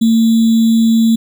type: tone with sample-and-hold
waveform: sine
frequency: 226.3 Hz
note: A3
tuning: 49 cents sharp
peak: -7 dBFS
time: 0.01-1.16 s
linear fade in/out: 10 ms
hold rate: 3675 Hz
effects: none